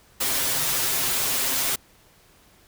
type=noise with comb filter; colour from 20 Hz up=white; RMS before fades=-24 dBFS; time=0.2-1.76 s; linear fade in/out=10 ms; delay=7.5 ms; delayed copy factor=+0.95; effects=pink hiss -56 dBFS RMS until 2.67 s